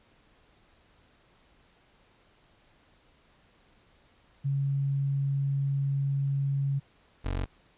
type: tone pair in turn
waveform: sine / 25% pulse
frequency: 138.59 / 46.25 Hz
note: C#3 / F#1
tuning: 0 / 0 cents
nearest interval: octave + perfect fifth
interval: 1900 cents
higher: first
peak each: -25 dBFS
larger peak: neither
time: 4.44-6.8 / 7.24-7.46 s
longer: first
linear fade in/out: 20 ms
effects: pink hiss -63 dBFS RMS until 7.77 s + resampled to 8000 Hz